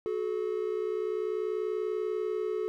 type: tone pair together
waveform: triangle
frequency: 370 / 430.3 Hz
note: F#4 / A4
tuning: 0 / -39 cents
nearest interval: minor third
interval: 261 cents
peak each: -31 / -29 dBFS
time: 0.06-2.68 s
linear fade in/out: 0 ms
effects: none